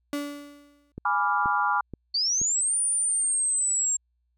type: tone with exponential decay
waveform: 35% pulse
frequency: 288.4 Hz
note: D4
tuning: 31 cents flat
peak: -24 dBFS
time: 0.13-0.92 s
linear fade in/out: 1 ms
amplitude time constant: 170 ms
type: click train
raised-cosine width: 3 ms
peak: -23 dBFS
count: 4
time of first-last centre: 0.98-2.415 s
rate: 2.09 Hz
type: chord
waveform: sine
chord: G# diminished seventh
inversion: none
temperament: equal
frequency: 830.6 / 987.8 / 1174.7 / 1396.9 Hz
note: G#5 / B5 / D6 / F6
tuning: 0 / 0 / 0 / 0 cents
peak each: -27 dBFS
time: 1.05-1.81 s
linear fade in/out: 5 ms
type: linear two-way sweep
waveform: sine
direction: up then down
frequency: 4436 to 9470 to 7430 Hz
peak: -22 dBFS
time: 2.14-3.97 s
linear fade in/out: 10 ms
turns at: 2.8 s
effects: added 60 Hz sine -69 dBFS peak until 4.37 s